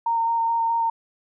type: tone with vibrato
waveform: sine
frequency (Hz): 920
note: A#5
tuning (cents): -23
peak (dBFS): -19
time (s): 0.06-0.9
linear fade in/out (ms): 5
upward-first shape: square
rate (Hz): 4.7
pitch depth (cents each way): 10
effects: none